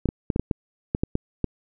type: clicks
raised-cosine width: 3 ms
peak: -9 dBFS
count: 10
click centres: 0.057 / 0.089 / 0.302 / 0.361 / 0.396 / 0.512 / 0.949 / 1.035 / 1.154 / 1.443 s
effects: none